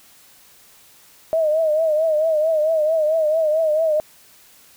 sine tone with vibrato, 628 Hz, D#5, 16 cents sharp, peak -15 dBFS, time 1.33-4 s, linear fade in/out 0 ms, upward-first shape triangle, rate 4.5 Hz, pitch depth 90 cents each way, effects white hiss -50 dBFS RMS until 4.76 s

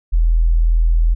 sine tone, 41.2 Hz, E1, in tune, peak -10 dBFS, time 0.12-1.15 s, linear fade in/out 20 ms, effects none

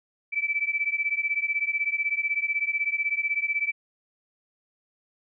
sine beating tone pair, 2307 / 2323 Hz, D7 / D7, -31 / -20 cents, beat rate 16 Hz, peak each -27 dBFS, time 0.32-3.72 s, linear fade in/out 20 ms, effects none

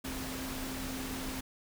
sine tone in noise, 261.6 Hz, C4, in tune, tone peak -40 dBFS, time 0.04-1.41 s, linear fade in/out 10 ms, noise pink, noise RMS -40 dBFS, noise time 0.04-1.41 s, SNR -3 dB, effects none

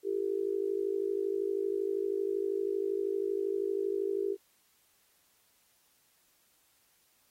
sine tone with amplitude modulation, 395.7 Hz, G4, 16 cents sharp, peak -25 dBFS, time 0.03-4.37 s, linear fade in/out 50 ms, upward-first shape sine, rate 52.7 Hz, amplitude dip 90%, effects white hiss -69 dBFS RMS until 7.3 s + AAC 48 kbps

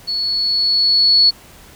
sine tone with level ramp, 4400 Hz, C#8, 14 cents flat, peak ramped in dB -18 to -7 dBFS, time 0.07-1.31 s, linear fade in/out 20 ms, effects pink hiss -43 dBFS RMS until 1.75 s

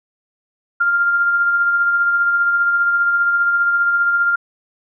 sine tone with tremolo, 1396.9 Hz, F6, in tune, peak -11 dBFS, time 0.8-4.36 s, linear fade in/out 10 ms, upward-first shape triangle, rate 15 Hz, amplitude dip 40%, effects none

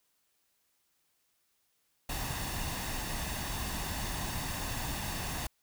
pink noise with comb filter, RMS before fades -36 dBFS, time 2.09-5.47 s, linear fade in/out 5 ms, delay 1.1 ms, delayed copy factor +0.5, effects white hiss -75 dBFS RMS until 5.62 s

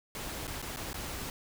pink noise with dropouts, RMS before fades -39 dBFS, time 0.15-1.3 s, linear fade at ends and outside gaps 1 ms, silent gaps 0.47-0.477 / 0.618-0.625 / 0.762-0.77 / 0.931-0.942 s, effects none

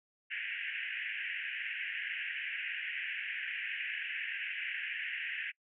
pink band-pass noise, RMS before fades -39 dBFS, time 0.3-5.52 s, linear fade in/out 20 ms, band 1600 to 2900 Hz, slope 96 dB/octave, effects noise-tail reverb RT60 0.1 s tail -25 dB re dry

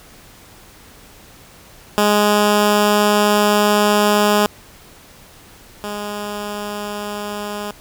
10% pulse tone pair in turn, 207.8 / 206.8 Hz, G#3 / G#3, +1 / -7 cents, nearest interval unison, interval 8 cents, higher first, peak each -4 / -16 dBFS, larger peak first, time 1.98-4.46 / 5.84-7.71 s, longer first, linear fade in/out 0 ms, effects pink hiss -44 dBFS RMS until 7.8 s

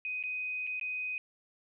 sine tone with dropouts, 2503 Hz, D#7, 10 cents sharp, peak -33 dBFS, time 0.05-1.18 s, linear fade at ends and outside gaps 1 ms, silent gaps 0.228-0.237 / 0.668-0.673 / 0.797-0.812 s, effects none

